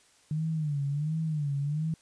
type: tone with vibrato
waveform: sine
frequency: 150.2 Hz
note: D3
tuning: 39 cents sharp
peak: -27 dBFS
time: 0.31-1.94 s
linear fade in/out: 2 ms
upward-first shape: sine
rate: 1.4 Hz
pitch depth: 120 cents each way
effects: white hiss -62 dBFS RMS until 2.01 s + resampled to 22050 Hz